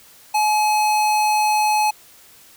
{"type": "tone", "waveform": "square", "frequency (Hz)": 850, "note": "G#5", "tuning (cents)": 40, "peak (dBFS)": -16, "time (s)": [0.34, 1.91], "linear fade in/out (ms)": 10, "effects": ["white hiss -48 dBFS RMS until 2.56 s"]}